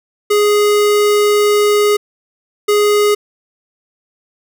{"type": "tone bursts at uneven times", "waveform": "square", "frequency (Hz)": 415.3, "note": "G#4", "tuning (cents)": 0, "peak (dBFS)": -10, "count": 2, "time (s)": [[0.3, 1.97], [2.68, 3.15]], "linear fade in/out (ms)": 10, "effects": []}